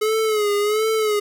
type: tone with vibrato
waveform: square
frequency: 425.1 Hz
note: G#4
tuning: 40 cents sharp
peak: -18 dBFS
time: 0.01-1.2 s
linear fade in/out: 10 ms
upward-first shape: sine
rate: 1.4 Hz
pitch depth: 69 cents each way
effects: none